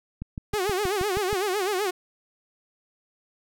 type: click train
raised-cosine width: 5 ms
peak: -20 dBFS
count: 8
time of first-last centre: 0.22-1.329 s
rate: 6.31 Hz
type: tone with vibrato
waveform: sawtooth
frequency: 392 Hz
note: G4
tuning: in tune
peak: -20 dBFS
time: 0.53-1.91 s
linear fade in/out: 10 ms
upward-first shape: sine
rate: 7.9 Hz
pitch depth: 150 cents each way
effects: none